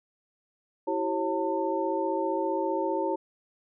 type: tone cluster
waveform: sine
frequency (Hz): 329.3 / 384.5 / 543 / 899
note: E4 / G4 / C#5 / A5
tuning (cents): -2 / -33 / -36 / +37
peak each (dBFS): -31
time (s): 0.87-3.16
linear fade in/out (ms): 10
effects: none